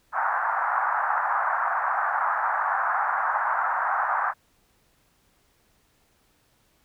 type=band-pass noise; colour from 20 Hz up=pink; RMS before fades=-25 dBFS; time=0.12-4.34 s; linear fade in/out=50 ms; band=750 to 1600 Hz; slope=48 dB/octave; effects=pink hiss -65 dBFS RMS until 6.84 s